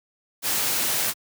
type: noise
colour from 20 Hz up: white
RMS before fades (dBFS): -24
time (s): 0.42-1.14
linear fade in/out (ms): 50
effects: high-pass 100 Hz 12 dB/octave